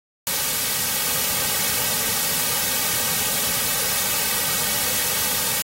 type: noise with comb filter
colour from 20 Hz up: white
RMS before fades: -22 dBFS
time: 0.27-5.62 s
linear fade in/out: 0 ms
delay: 2.9 ms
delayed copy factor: -0.65
effects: AAC 48 kbps